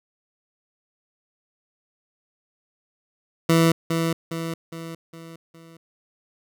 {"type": "tone with echo", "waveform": "20% pulse", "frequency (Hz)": 164.81, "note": "E3", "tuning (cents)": 0, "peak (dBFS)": -10, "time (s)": [3.49, 3.72], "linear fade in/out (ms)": 5, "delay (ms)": 410, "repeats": 5, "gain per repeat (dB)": -6, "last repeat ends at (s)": 5.77, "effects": []}